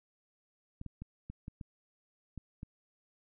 clicks, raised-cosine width 5 ms, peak -30 dBFS, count 8, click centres 0.814 / 0.863 / 1.02 / 1.3 / 1.481 / 1.612 / 2.377 / 2.631 s, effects none

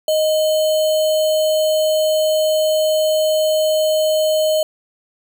sine tone with sample-and-hold, 622.3 Hz, D#5, in tune, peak -13 dBFS, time 0.08-4.63 s, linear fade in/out 2 ms, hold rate 3675 Hz, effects none

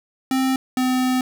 square tone pair in turn, 262.7 / 255.5 Hz, C4 / C4, +7 / -41 cents, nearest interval unison, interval 48 cents, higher first, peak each -18 dBFS, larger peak neither, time 0.31-0.56 / 0.77-1.21 s, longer second, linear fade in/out 2 ms, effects none

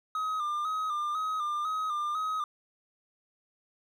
triangle tone with vibrato, 1232 Hz, D#6, 17 cents flat, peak -27 dBFS, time 0.15-2.44 s, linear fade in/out 2 ms, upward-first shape square, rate 2 Hz, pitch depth 48 cents each way, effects none

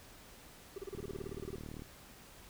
triangle tone bursts, 391.1 Hz, G4, 4 cents flat, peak -37 dBFS, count 15, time 0.76-1.553 s, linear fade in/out 5 ms, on 23 ms, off 32 ms
click train, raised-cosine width 3 ms, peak -33 dBFS, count 34, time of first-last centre 0.95-1.821 s, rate 37.9 Hz
effects pink hiss -56 dBFS RMS until 2.49 s

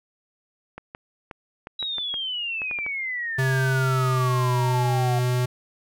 clicks, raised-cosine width 0.5 ms, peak -21 dBFS, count 11, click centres 0.78 / 0.949 / 1.312 / 1.671 / 1.827 / 1.983 / 2.141 / 2.618 / 2.712 / 2.788 / 2.864 s
sine exponential sweep, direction down, 3909 to 713 Hz, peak -26 dBFS, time 1.79-5.19 s, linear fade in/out 5 ms
square tone with pitch glide, 132 to 124.81 Hz, C3 to B2, +16 to +19 cents, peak -21 dBFS, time 3.38-5.46 s, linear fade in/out 10 ms, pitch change -97 cents, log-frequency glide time 3.82-4.47 s
effects none

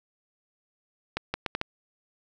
accelerating click train, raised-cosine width 0.3 ms, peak -12 dBFS, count 5, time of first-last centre 1.17-1.614 s, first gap 170 ms, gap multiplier 0.72, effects none

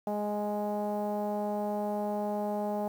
sawtooth tone with low-pass filter, 207.7 Hz, G#3, in tune, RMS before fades -32 dBFS, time 0.07-2.88 s, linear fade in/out 2 ms, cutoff 740 Hz, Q 9.2, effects 9-bit

